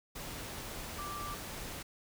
sine tone in noise, 1174.7 Hz, D6, in tune, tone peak -40 dBFS, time 0.98-1.35 s, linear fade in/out 10 ms, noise pink, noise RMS -43 dBFS, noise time 0.15-1.83 s, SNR 0 dB, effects none

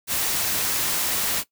white noise, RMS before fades -24 dBFS, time 0.07-1.44 s, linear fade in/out 50 ms, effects noise-tail reverb RT60 0.1 s tail -18 dB re dry

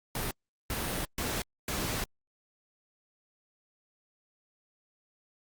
pink noise bursts at uneven times, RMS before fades -33 dBFS, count 4, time 0.15-0.31 / 0.7-1.05 / 1.18-1.42 / 1.68-2.04 s, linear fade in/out 2 ms, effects Opus 48 kbps

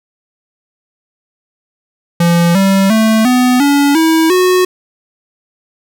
square tone with pitch steps, 171 / 194.17 / 220.5 / 250.4 / 284.3 / 322.8 / 366.5 Hz, F3 / G3 / A3 / B3 / C#4 / E4 / F#4, -36 / -16 / +4 / +24 / +44 / -36 / -16 cents, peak -8 dBFS, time 2.2-4.65 s, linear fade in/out 5 ms, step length 350 ms, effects none

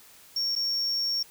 triangle tone with dropouts, 5510 Hz, F8, 24 cents flat, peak -24 dBFS, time 0.36-1.23 s, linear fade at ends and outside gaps 5 ms, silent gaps 0.554-0.561 s, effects white hiss -53 dBFS RMS until 1.3 s

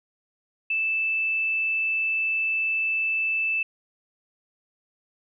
sine tone, 2637 Hz, E7, in tune, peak -22 dBFS, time 0.7-3.63 s, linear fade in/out 5 ms, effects none

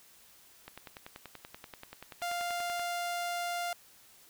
click train, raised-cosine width 0.3 ms, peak -28 dBFS, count 23, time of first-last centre 0.68-2.795 s, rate 10.4 Hz
sawtooth tone, 698.5 Hz, F5, in tune, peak -29 dBFS, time 2.22-3.73 s, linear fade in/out 2 ms
effects white hiss -59 dBFS RMS until 4.29 s

